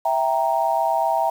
sine chord, E diminished, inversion none, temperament equal, 659.3 / 784 / 932.3 Hz, E5 / G5 / Bb5, 0 / 0 / 0 cents, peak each -22 dBFS, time 0.05-1.3 s, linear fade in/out 5 ms, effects 7-bit

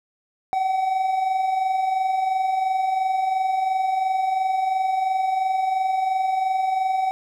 triangle tone pair together, 738.1 / 761 Hz, F#5 / F#5, -4 / +48 cents, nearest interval minor second, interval 52 cents, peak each -27 / -18 dBFS, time 0.53-7.11 s, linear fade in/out 0 ms, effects none

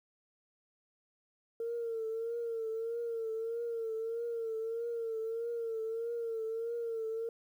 sine tone with vibrato, 456.9 Hz, A#4, 35 cents flat, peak -33 dBFS, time 1.6-7.29 s, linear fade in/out 2 ms, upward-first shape triangle, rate 1.6 Hz, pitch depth 60 cents each way, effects tanh soft clip ceiling -29 dBFS + 11-bit

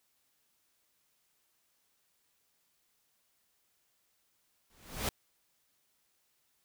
pink noise with exponential growth, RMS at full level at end -30 dBFS, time 4.7-5.09 s, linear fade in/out 2 ms, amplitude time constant 84 ms, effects white hiss -75 dBFS RMS until 6.64 s

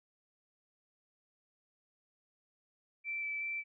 sine tone with vibrato, 2325 Hz, D7, 18 cents flat, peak -35 dBFS, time 3.04-3.64 s, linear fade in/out 50 ms, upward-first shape square, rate 2.7 Hz, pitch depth 8 cents each way, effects none

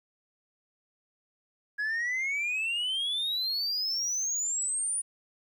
sine exponential sweep, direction up, 1661.2 to 9680 Hz, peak -25 dBFS, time 1.78-5.02 s, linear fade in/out 20 ms, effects tanh soft clip ceiling -27 dBFS + 11-bit

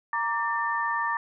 sine tone cluster, 931 / 1168 / 1794 Hz, A#5 / D6 / A6, -2 / -10 / +33 cents, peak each -29 dBFS, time 0.13-1.17 s, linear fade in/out 2 ms, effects none

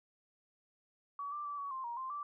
sine tone with pitch steps, 1136 / 1180 / 1159 / 1127 / 1051 / 944 / 1047 / 1166 Hz, C#6 / D6 / D6 / C#6 / C6 / A#5 / C6 / D6, +42 / +8 / -23 / +28 / +7 / +22 / +1 / -13 cents, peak -38 dBFS, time 1.19-2.23 s, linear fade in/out 2 ms, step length 130 ms, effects none

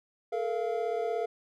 triangle tone cluster, 432.1 / 468.7 / 690 Hz, A4 / A#4 / F5, -31 / +9 / -21 cents, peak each -31 dBFS, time 0.32-1.26 s, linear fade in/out 10 ms, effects none

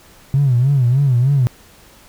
triangle tone with vibrato, 130.81 Hz, C3, in tune, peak -7 dBFS, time 0.34-1.47 s, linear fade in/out 0 ms, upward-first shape sine, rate 3.3 Hz, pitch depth 160 cents each way, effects tanh soft clip ceiling -8 dBFS + pink hiss -46 dBFS RMS until 2.08 s

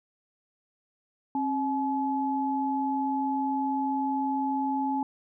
sine tone pair together, 269.3 / 853.9 Hz, C#4 / G#5, -50 / +48 cents, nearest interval octave + minor sixth, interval 1998 cents, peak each -28 dBFS, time 1.35-5.03 s, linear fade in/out 2 ms, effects none

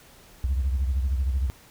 sine beating tone pair, 65.41 / 78.41 Hz, C2 / D#2, 0 / +14 cents, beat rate 13 Hz, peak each -21 / -29 dBFS, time 0.44-1.5 s, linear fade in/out 0 ms, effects tanh soft clip ceiling -18 dBFS + pink hiss -52 dBFS RMS until 1.7 s

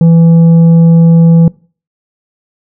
sine tone with tanh clipping, 166.2 Hz, E3, 15 cents sharp, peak -3 dBFS, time 0.01-1.48 s, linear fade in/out 2 ms, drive 6 dB, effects noise-tail reverb RT60 0.4 s tail -23 dB re dry

